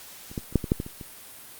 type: clicks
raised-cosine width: 3 ms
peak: -29 / -16 / -30 / -6 / -17 / -7 / -16 / -24 / -25 dBFS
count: 9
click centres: 0.315 / 0.378 / 0.526 / 0.557 / 0.642 / 0.719 / 0.801 / 0.864 / 1.012 s
effects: white hiss -45 dBFS RMS until 1.59 s + Opus 48 kbps